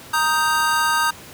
square chord, Eb major, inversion second, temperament equal, 932.3 / 1244.5 / 1568 Hz, Bb5 / Eb6 / G6, 0 / 0 / 0 cents, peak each -22 dBFS, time 0.13-1.11 s, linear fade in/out 10 ms, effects pink hiss -40 dBFS RMS until 1.33 s + high-pass 80 Hz 12 dB/octave

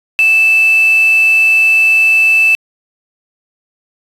sine tone with quantisation, 2637 Hz, E7, in tune, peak -6 dBFS, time 0.19-2.55 s, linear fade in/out 0 ms, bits 4, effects resampled to 32000 Hz

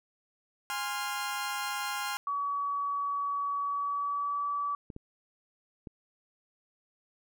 sawtooth chord, F minor, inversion first, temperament equal with one note detuned, 823 / 1046.5 / 1396.9 Hz, Ab5 / C6 / F6, -16 / 0 / 0 cents, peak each -33 dBFS, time 0.7-2.17 s, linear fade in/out 0 ms
sine tone with pitch glide, 1135 to 1150.2 Hz, C#6 to D6, +41 to -36 cents, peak -29 dBFS, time 2.27-4.75 s, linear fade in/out 2 ms, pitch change +23 cents, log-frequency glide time 3.61-4.47 s
clicks, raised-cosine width 3 ms, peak -29 dBFS, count 3, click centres 4.902 / 4.964 / 5.872 s
effects none

